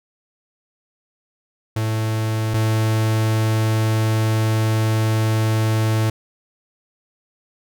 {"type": "tone pair in turn", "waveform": "45% pulse", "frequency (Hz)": [110, 110], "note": ["A2", "A2"], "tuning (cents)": [0, 0], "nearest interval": "unison", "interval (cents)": 0, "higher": "neither", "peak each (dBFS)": [-19, -16], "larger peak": "second", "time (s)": [[1.76, 2.54], [2.54, 6.1]], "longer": "second", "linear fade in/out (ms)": 5, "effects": []}